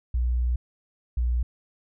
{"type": "tone pair in turn", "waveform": "sine", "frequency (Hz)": [60.8, 60.28], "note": ["B1", "B1"], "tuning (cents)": [-26, -41], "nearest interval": "unison", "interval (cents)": 15, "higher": "first", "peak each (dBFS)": -21, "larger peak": "neither", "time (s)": [[0.14, 0.56], [1.17, 1.43]], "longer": "first", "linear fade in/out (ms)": 5, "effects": []}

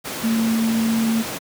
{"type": "tone in noise", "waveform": "sine", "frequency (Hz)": 225.9, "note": "A3", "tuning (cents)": 46, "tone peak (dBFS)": -16, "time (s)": [0.23, 1.23], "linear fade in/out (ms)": 20, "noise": "pink", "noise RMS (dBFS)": -28, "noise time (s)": [0.04, 1.39], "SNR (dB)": 9, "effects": ["high-pass 150 Hz 12 dB/octave"]}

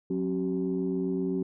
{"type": "tone cluster", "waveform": "sine", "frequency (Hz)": [182.2, 270, 381.1], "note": ["F#3", "C#4", "G4"], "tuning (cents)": [-26, -45, -49], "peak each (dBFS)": -30, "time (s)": [0.1, 1.43], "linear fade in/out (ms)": 5, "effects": ["tanh soft clip ceiling -19 dBFS"]}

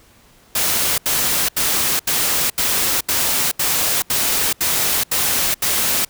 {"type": "noise bursts", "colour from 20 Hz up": "white", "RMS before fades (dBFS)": -18, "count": 11, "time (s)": [0.55, 6.05], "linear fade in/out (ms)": 5, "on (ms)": 430, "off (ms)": 77, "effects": ["pink hiss -51 dBFS RMS until 6.09 s"]}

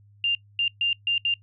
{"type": "tone bursts at uneven times", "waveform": "sine", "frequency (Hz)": 2794, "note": "F7", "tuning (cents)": 0, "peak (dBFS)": -20, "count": 5, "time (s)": [[0.24, 0.35], [0.59, 0.68], [0.81, 0.93], [1.07, 1.18], [1.25, 1.34]], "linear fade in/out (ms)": 2, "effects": ["noise-tail reverb RT60 0.1 s tail -23 dB re dry", "added 102 Hz sine -52 dBFS peak until 1.42 s"]}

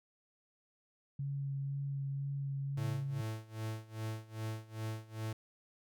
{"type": "tone with vibrato", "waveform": "sine", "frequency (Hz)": 138.9, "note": "C#3", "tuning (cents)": 4, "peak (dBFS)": -35, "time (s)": [1.19, 3.21], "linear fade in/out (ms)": 5, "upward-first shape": "sine", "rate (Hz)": 2, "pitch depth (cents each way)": 13}
{"type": "tone with tremolo", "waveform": "45% pulse", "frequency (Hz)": 110, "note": "A2", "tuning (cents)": 0, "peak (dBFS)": -36, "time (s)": [2.77, 5.33], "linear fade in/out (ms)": 5, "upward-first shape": "sine", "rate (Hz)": 2.5, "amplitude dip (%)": 90}
{"effects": []}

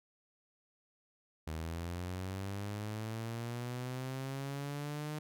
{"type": "linear sweep", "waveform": "sawtooth", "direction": "up", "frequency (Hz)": [78, 152.9], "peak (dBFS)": -34, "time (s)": [1.47, 5.19], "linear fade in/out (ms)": 5, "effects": []}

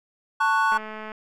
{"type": "chord", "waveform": "triangle", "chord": "F# minor", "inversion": "first", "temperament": "just", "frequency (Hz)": [888, 1110, 1480], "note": ["A5", "C#6", "F#6"], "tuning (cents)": [16, 2, 0], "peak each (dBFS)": -21, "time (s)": [0.4, 0.78], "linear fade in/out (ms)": 10}
{"type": "click train", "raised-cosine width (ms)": 0.5, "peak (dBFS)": -22, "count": 87, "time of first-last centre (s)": [0.72, 1.118], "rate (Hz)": 216}
{"effects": []}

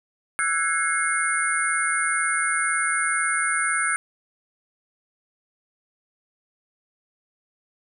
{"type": "tone cluster", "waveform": "sine", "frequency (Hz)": [1329, 1487, 1651, 2151, 9290], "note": ["E6", "F#6", "G#6", "C7", "D9"], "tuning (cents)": [14, 8, -11, 47, -20], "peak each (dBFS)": -27, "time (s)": [0.39, 3.96], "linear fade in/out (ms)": 0, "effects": []}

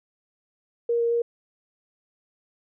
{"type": "tone with pitch steps", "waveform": "sine", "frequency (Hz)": [470.5, 467.1, 470.2], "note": ["A#4", "A#4", "A#4"], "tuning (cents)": [16, 3, 15], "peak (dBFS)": -20, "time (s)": [0.89, 1.22], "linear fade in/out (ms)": 5, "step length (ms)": 110, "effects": []}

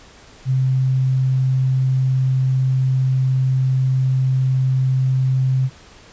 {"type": "tone", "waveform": "sine", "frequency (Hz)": 130.81, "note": "C3", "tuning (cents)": 0, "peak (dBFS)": -14, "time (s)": [0.45, 5.7], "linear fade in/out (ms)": 50, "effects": ["pink hiss -45 dBFS RMS until 6.12 s", "resampled to 16000 Hz"]}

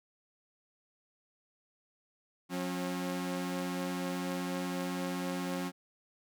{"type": "tone pair together", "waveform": "sawtooth", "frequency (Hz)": [179.7, 271.6], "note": ["F3", "C#4"], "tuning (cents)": [50, -35], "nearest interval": "perfect fifth", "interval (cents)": 715, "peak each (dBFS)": [-32, -33], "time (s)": [2.49, 5.72], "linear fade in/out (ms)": 50, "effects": []}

